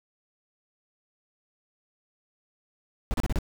brown noise bursts, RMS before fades -25 dBFS, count 5, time 3.11-3.387 s, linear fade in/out 0 ms, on 29 ms, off 33 ms, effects none

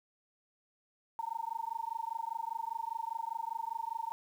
sine tone with amplitude modulation, 912 Hz, A#5, 38 cents flat, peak -31 dBFS, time 1.19-4.12 s, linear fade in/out 0 ms, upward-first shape sine, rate 25 Hz, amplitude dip 100%, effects 10-bit

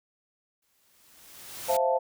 white noise with exponential growth, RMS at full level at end -34 dBFS, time 0.62-1.77 s, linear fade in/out 5 ms, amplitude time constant 250 ms
sine chord, F major seventh, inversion second, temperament equal, 523.3 / 659.3 / 698.5 / 880 Hz, C5 / E5 / F5 / A5, 0 / 0 / 0 / 0 cents, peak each -25 / -29 / -30 / -28 dBFS, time 1.68-1.99 s, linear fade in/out 20 ms
effects none

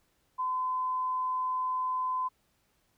sine tone, 1020 Hz, C6, 44 cents flat, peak -28 dBFS, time 0.38-2.29 s, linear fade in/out 20 ms, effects pink hiss -72 dBFS RMS until 2.97 s

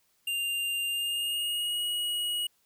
square tone with pitch glide, 2794 to 2901 Hz, F7 to F#7, 0 to -35 cents, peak -29 dBFS, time 0.27-2.47 s, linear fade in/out 5 ms, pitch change +65 cents, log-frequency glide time 0.87-1.82 s, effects white hiss -70 dBFS RMS until 2.65 s

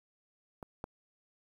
clicks, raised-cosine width 1 ms, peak -29 / -24 dBFS, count 2, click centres 0.628 / 0.841 s, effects 9-bit

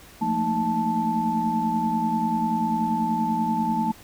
sine tone cluster, 174.2 / 217.2 / 227.5 / 311.1 / 877 Hz, F3 / A3 / A#3 / D#4 / A5, -4 / -22 / -42 / 0 / -6 cents, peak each -31 / -30 / -26 / -33 / -24 dBFS, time 0.21-3.92 s, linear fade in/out 10 ms, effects pink hiss -48 dBFS RMS until 4.03 s

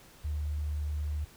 sine tone, 74.7 Hz, D2, 30 cents sharp, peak -30 dBFS, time 0.24-1.25 s, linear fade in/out 10 ms, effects pink hiss -56 dBFS RMS until 1.36 s

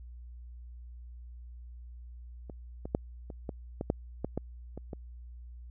clicks, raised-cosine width 2 ms, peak -29 / -25 / -13 / -29 / -22 / -20 / -13 / -18 / -18 / -27 / -25 dBFS, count 11, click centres 2.498 / 2.855 / 2.949 / 3.302 / 3.492 / 3.811 / 3.901 / 4.246 / 4.376 / 4.776 / 4.932 s, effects added 60 Hz sine -44 dBFS peak until 5.7 s

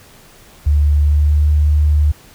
sine tone with pitch glide, 73.42 to 74.75 Hz, D2 to D2, 0 to +31 cents, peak -9 dBFS, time 0.66-2.12 s, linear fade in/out 10 ms, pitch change +31 cents, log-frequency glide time 0.96-1.47 s, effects pink hiss -44 dBFS RMS until 2.34 s

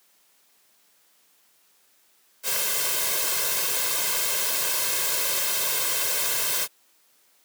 white noise with comb filter, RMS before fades -25 dBFS, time 2.43-6.68 s, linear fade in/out 50 ms, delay 1.9 ms, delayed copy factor +0.85, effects white hiss -62 dBFS RMS until 7.44 s + high-pass 200 Hz 12 dB/octave

